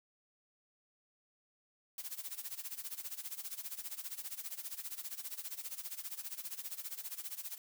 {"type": "noise with tremolo", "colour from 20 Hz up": "blue", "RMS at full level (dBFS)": -41, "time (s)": [1.98, 7.58], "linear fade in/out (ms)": 2, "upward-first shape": "sine", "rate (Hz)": 15, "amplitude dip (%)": 85, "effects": []}